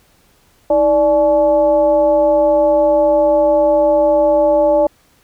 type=tone with frequency modulation; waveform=sine; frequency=587.3 Hz; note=D5; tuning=in tune; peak=-9 dBFS; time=0.7-4.87 s; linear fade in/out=5 ms; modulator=269 Hz; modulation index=0.65; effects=pink hiss -54 dBFS RMS until 5.23 s